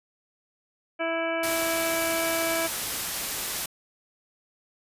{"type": "harmonic tone", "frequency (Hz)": 329.6, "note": "E4", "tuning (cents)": 0, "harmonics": [1, 2, 3, 4, 5, 7, 8, 9], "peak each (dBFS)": [-33, -28, -38, -36, -35, -33, -45, -42], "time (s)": [0.99, 2.68], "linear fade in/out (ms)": 20}
{"type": "noise", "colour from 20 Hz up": "white", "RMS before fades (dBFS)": -30, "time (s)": [1.43, 3.66], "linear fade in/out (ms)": 5}
{"effects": ["resampled to 32000 Hz"]}